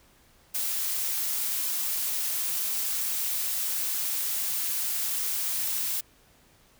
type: noise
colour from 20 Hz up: blue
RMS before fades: -29 dBFS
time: 0.54-6.01 s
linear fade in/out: 10 ms
effects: pink hiss -60 dBFS RMS until 6.79 s